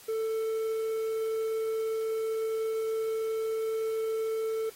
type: tone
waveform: triangle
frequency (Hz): 443.5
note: A4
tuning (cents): +14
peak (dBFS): -26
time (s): 0.08-4.7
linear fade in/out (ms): 10
effects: white hiss -52 dBFS RMS until 4.75 s + AAC 48 kbps